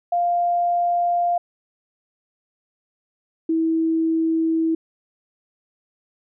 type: tone pair in turn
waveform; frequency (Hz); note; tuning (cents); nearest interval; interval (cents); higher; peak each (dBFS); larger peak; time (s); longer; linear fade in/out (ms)
sine; 698.5 / 324.5; F5 / E4; 0 / -27; octave + minor second; 1327; first; -17 / -17; neither; 0.12-1.38 / 3.49-4.75; neither; 5
effects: none